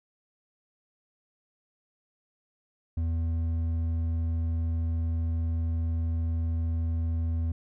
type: tone with hard clipping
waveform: sine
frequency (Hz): 82.41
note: E2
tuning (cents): 0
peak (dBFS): -27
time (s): 2.97-7.52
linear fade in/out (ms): 5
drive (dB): 5
effects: none